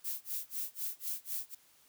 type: noise with tremolo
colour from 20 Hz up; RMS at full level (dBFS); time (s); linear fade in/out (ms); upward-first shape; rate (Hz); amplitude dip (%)
violet; -36; 0.04-1.55; 10; sine; 4; 100
effects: white hiss -65 dBFS RMS until 1.88 s